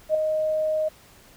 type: tone with ADSR envelope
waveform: sine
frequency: 622.3 Hz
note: D#5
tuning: in tune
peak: -15 dBFS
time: 0.09-0.89 s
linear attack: 56 ms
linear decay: 4 ms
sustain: -6 dB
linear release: 12 ms
effects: pink hiss -52 dBFS RMS until 1.36 s